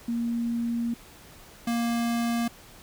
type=tone pair in turn; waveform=sine / square; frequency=234.3 / 234.3 Hz; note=A#3 / A#3; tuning=+9 / +9 cents; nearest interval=unison; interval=0 cents; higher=neither; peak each=-25 dBFS; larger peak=neither; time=0.08-0.94 / 1.67-2.48 s; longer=first; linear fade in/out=5 ms; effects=pink hiss -50 dBFS RMS until 2.82 s